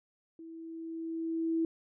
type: tone with level ramp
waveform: sine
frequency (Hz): 327.3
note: E4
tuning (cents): -12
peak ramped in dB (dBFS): -45 to -26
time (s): 0.39-1.65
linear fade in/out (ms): 2
effects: none

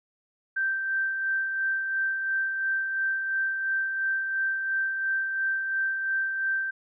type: tone with tremolo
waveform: sine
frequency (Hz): 1564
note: G6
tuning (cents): -4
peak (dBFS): -23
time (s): 0.56-6.71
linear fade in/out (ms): 10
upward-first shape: sine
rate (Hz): 2.9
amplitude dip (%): 40
effects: none

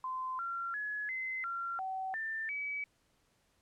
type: tone with pitch steps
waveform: sine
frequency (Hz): 1032 / 1372 / 1693 / 2054 / 1373 / 760 / 1784 / 2283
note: C6 / F6 / G#6 / C7 / F6 / F#5 / A6 / D7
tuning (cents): -24 / -31 / +33 / -33 / -30 / +46 / +23 / -50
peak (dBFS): -35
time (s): 0.04-2.84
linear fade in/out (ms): 2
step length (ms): 350
effects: pink hiss -73 dBFS RMS until 3.61 s + low-pass 11000 Hz 12 dB/octave

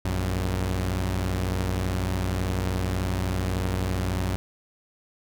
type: tone pair together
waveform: sawtooth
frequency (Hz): 58.12 / 92.8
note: A#1 / F#2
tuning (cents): -4 / +6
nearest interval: minor sixth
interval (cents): 810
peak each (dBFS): -25 / -22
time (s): 0.05-4.36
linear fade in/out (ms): 0
effects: none

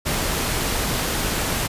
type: noise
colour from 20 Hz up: pink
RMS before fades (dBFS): -23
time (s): 0.05-1.68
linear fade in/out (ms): 20
effects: resampled to 32000 Hz

